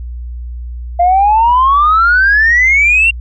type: exponential sweep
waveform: sine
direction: up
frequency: 687 to 2778 Hz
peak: -5 dBFS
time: 0.99-3.11 s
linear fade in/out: 10 ms
effects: tanh soft clip ceiling -2 dBFS + added 60 Hz sine -21 dBFS peak until 3.2 s